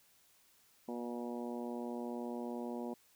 harmonic tone, 120 Hz, B2, 49 cents flat, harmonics 2 / 3 / 4 / 5 / 6 / 7 / 8, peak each -41 / -45 / -47 / -49 / -51 / -52 / -53 dBFS, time 0.88-2.94 s, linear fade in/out 5 ms, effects white hiss -68 dBFS RMS until 3.15 s

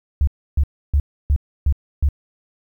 sine tone bursts, 71.6 Hz, D2, 43 cents flat, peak -12 dBFS, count 6, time 0.21-2.088 s, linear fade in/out 0 ms, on 63 ms, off 300 ms, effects 9-bit

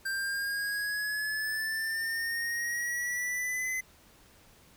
square exponential sweep, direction up, 1573 to 2042 Hz, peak -31 dBFS, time 0.05-3.81 s, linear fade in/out 10 ms, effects pink hiss -59 dBFS RMS until 4.76 s

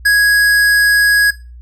sine tone with hard clipping, 1661.2 Hz, G#6, in tune, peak -9 dBFS, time 0.05-1.31 s, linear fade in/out 10 ms, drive 15 dB, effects noise-tail reverb RT60 0.3 s tail -19 dB re dry + added 60 Hz sine -32 dBFS peak until 1.61 s

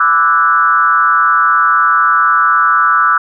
sine tone with frequency modulation, 1318.5 Hz, E6, in tune, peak -7 dBFS, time 0-3.18 s, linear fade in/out 5 ms, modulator 154 Hz, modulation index 1.2, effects none

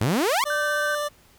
sawtooth exponential sweep, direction up, 97 to 1163 Hz, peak -16 dBFS, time 0.01-0.44 s, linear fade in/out 0 ms
25% pulse tone with vibrato, 590 Hz, D5, 8 cents sharp, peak -21 dBFS, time 0.45-1.09 s, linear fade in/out 20 ms, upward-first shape triangle, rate 16 Hz, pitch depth 10 cents each way
sine tone, 1541 Hz, G6, 30 cents flat, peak -24 dBFS, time 0.5-0.95 s, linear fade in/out 2 ms
effects pink hiss -56 dBFS RMS until 1.38 s

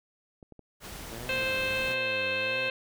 clicks, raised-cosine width 2 ms, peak -35 dBFS, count 4, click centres 0.428 / 0.523 / 0.593 / 0.926 s
pink noise, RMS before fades -42 dBFS, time 0.8-1.96 s, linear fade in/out 50 ms
10% pulse tone with vibrato, 110 Hz, A2, in tune, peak -33 dBFS, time 1.11-2.69 s, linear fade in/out 5 ms, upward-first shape triangle, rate 1.5 Hz, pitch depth 240 cents each way
harmonic tone, 523.3 Hz, C5, in tune, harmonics 1 / 2 / 3 / 4 / 5 / 6 / 7 / 8, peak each -33 / -42 / -35 / -41 / -30 / -40 / -42 / -42 dBFS, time 1.29-2.7 s, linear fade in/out 2 ms
effects none

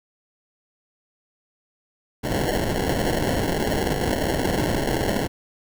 white noise with sample-and-hold, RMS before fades -23 dBFS, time 2.23-5.28 s, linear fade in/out 20 ms, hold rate 1225 Hz, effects none

